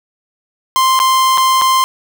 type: tone with dropouts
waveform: 45% pulse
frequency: 1046.5 Hz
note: C6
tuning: in tune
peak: -9 dBFS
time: 0.76-1.84 s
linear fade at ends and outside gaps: 0 ms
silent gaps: 0.991-1 / 1.375-1.38 / 1.614-1.619 s
effects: none